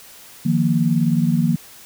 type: chord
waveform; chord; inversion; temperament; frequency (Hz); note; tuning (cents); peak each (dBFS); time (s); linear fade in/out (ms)
sine; Eb suspended second; none; equal; 155.56 / 174.61 / 233.1; Eb3 / F3 / Bb3; 0 / 0 / 0; -19; 0.45-1.56; 10
effects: white hiss -43 dBFS RMS until 1.85 s